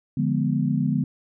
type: chord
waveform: sine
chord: D diminished seventh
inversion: none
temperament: equal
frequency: 146.83 / 174.61 / 207.7 / 246.9 Hz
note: D3 / F3 / Ab3 / Cb4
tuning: 0 / 0 / 0 / 0 cents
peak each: -24 / -27 / -26 / -25 dBFS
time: 0.17-1.04 s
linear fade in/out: 5 ms
effects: none